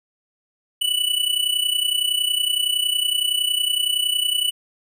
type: tone with amplitude modulation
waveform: square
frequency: 2964 Hz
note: F#7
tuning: 2 cents sharp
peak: -16 dBFS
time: 0.81-4.51 s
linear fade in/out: 10 ms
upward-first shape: sine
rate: 30.8 Hz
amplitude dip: 75%
effects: none